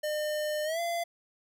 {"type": "tone with pitch glide", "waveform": "square", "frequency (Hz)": [605, 683], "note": ["D#5", "F5"], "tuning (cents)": [-49, -39], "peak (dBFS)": -30, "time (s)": [0.03, 1.04], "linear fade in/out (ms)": 10, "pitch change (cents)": 210, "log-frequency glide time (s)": [0.64, 0.8], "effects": []}